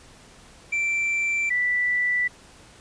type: tone pair in turn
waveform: triangle / sine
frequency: 2344 / 1971.1 Hz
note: D7 / B6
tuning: -4 / -4 cents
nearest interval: minor third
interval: 300 cents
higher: first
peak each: -20 dBFS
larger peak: neither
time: 0.72-1.5 / 1.5-2.28 s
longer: neither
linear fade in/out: 10 ms
effects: pink hiss -50 dBFS RMS until 2.8 s + resampled to 22050 Hz